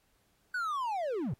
triangle linear sweep, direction down, 1515 to 100.6 Hz, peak -29 dBFS, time 0.54-1.34 s, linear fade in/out 5 ms, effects pink hiss -72 dBFS RMS until 1.39 s + AAC 48 kbps

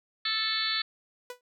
harmonic tone, 439.3 Hz, A4, 3 cents flat, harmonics 3 / 4 / 5 / 6 / 7 / 8 / 9 / 10, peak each -37 / -34 / -37 / -43 / -42 / -33 / -33 / -32 dBFS, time 0.25-0.82 s, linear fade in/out 5 ms
sawtooth tone with exponential decay, 493.9 Hz, B4, in tune, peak -30 dBFS, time 1.3-1.41 s, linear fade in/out 2 ms, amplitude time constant 22 ms
effects none

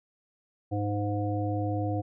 harmonic tone, 103.1 Hz, G#2, 12 cents flat, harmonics 1 / 3 / 5 / 7, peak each -29 / -32 / -36 / -35 dBFS, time 0.71-2.02 s, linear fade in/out 20 ms, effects none

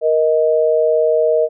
sine tone pair together, 470 / 627.4 Hz, A#4 / D#5, +14 / +14 cents, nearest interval perfect fourth, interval 500 cents, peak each -14 dBFS, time 0.01-1.49 s, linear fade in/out 50 ms, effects none

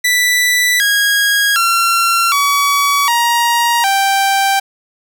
sawtooth tone with pitch steps, 1975.5 / 1642.1 / 1365 / 1134.6 / 943.1 / 784 Hz, B6 / G#6 / F6 / C#6 / A#5 / G5, 0 / -20 / -40 / +40 / +20 / 0 cents, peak -7 dBFS, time 0.04-4.6 s, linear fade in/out 10 ms, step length 760 ms, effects none

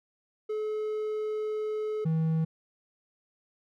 triangle tone pair in turn, 428.9 / 160.66 Hz, A4 / E3, -44 / -44 cents, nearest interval octave + perfect fourth, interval 1700 cents, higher first, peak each -27 / -22 dBFS, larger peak second, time 0.49-2.05 / 2.05-2.45 s, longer first, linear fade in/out 10 ms, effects none

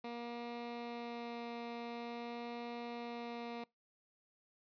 15% pulse tone with vibrato, 236.6 Hz, A#3, 26 cents sharp, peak -36 dBFS, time 0.04-3.64 s, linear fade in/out 5 ms, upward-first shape sine, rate 0.47 Hz, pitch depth 8 cents each way, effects noise-tail reverb RT60 0.2 s tail -25 dB re dry + resampled to 11025 Hz

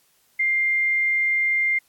sine tone, 2100 Hz, C7, 6 cents sharp, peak -18 dBFS, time 0.39-1.79 s, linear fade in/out 10 ms, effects white hiss -62 dBFS RMS until 1.88 s + AAC 64 kbps

